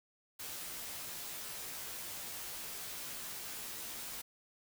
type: noise with comb filter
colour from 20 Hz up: white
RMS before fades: -44 dBFS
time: 0.39-4.22 s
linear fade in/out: 10 ms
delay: 15 ms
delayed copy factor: -0.7
effects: none